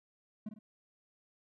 triangle tone with echo, 213.6 Hz, G#3, 49 cents sharp, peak -35 dBFS, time 0.46-0.49 s, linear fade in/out 5 ms, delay 50 ms, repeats 2, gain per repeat -8 dB, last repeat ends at 0.59 s, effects none

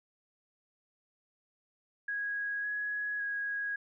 sine tone with pitch steps, 1653 / 1675 / 1651 Hz, G#6 / G#6 / G#6, -9 / +14 / -11 cents, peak -32 dBFS, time 2.08-3.76 s, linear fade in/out 5 ms, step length 560 ms, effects none

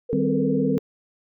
sine tone with vibrato, 460.1 Hz, A#4, 23 cents flat, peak -24 dBFS, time 0.09-0.79 s, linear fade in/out 10 ms, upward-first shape sine, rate 20 Hz, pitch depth 110 cents each way
sine chord, C minor, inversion first, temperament equal, 155.56 / 196 / 261.6 Hz, Eb3 / G3 / C4, 0 / 0 / 0 cents, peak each -27 / -25 / -22 dBFS, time 0.13-0.78 s, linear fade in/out 0 ms
effects none

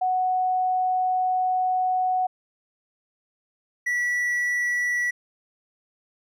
sine / triangle tone pair in turn, 740 / 1949.5 Hz, F#5 / B6, 0 / -23 cents, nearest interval octave + perfect fourth, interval 1677 cents, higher second, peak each -20 dBFS, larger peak neither, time 0.01-2.27 / 3.86-5.11 s, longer first, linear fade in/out 10 ms, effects none

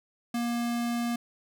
square tone, 237 Hz, A#3, 29 cents sharp, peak -28 dBFS, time 0.34-1.16 s, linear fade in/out 5 ms, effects none

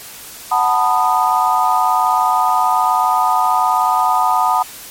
sine chord, B dominant seventh, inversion second, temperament just, 740.8 / 889 / 987.8 / 1234.7 Hz, F#5 / A5 / B5 / D#6, +2 / +18 / 0 / -14 cents, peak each -17 dBFS, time 0.51-4.63 s, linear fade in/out 10 ms, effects white hiss -34 dBFS RMS until 4.9 s + MP3 64 kbps

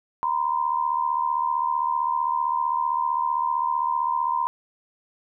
sine tone pair together, 947 / 1022.5 Hz, A#5 / C6, +27 / -40 cents, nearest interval minor second, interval 133 cents, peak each -24 dBFS, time 0.23-4.47 s, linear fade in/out 0 ms, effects none

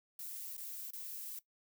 violet noise with dropouts, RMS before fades -45 dBFS, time 0.19-1.39 s, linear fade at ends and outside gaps 2 ms, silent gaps 0.567-0.578 / 0.906-0.933 s, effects noise-tail reverb RT60 0.1 s tail -17 dB re dry

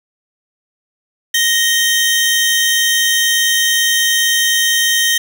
sawtooth tone pair together, 1864.7 / 3131 Hz, A#6 / G7, 0 / -3 cents, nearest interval major sixth, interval 897 cents, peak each -11 dBFS, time 1.34-5.18 s, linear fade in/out 5 ms, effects none

